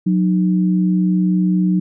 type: tone pair together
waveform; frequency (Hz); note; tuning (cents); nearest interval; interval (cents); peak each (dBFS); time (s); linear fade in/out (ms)
sine; 182.7 / 307.3; F#3 / D#4; -22 / -21; major sixth; 901; -13 / -21; 0.06-1.8; 10
effects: none